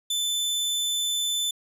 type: tone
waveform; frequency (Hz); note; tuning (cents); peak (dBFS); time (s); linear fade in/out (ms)
sawtooth; 3521; A7; 0; -21; 0.1-1.51; 5
effects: resampled to 32000 Hz + 10-bit